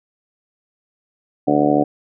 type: harmonic tone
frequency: 73.42 Hz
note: D2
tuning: in tune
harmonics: 2 / 3 / 4 / 5 / 6 / 7 / 8 / 9 / 10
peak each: -27 / -25 / -16 / -26 / -23 / -23 / -21 / -27 / -20 dBFS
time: 1.47-1.84 s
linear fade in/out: 10 ms
effects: none